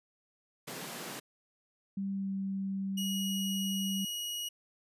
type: high-pass noise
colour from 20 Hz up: pink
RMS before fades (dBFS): -42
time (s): 0.67-1.2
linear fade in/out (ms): 10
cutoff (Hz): 130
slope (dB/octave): 96
type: tone with pitch glide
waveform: sine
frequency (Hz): 196 to 194.2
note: G3 to G3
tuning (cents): 0 to -16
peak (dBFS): -32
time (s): 1.97-4.05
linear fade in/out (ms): 5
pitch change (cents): -16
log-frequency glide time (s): 2.12-2.31
type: tone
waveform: sawtooth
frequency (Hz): 2900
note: F#7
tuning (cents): -35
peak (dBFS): -32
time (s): 2.97-4.49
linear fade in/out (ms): 10
effects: resampled to 32000 Hz